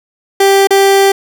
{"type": "tone with dropouts", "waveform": "30% pulse", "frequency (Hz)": 392.6, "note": "G4", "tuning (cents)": 3, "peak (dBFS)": -3, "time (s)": [0.4, 1.12], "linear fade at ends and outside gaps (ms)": 5, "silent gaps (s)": [0.672, 0.706], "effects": []}